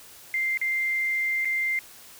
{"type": "tone with dropouts", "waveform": "sine", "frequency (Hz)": 2093, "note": "C7", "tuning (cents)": 0, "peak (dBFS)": -23, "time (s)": [0.34, 1.79], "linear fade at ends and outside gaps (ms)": 1, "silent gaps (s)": [[0.574, 0.614], [1.448, 1.454]], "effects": ["white hiss -48 dBFS RMS until 2.19 s"]}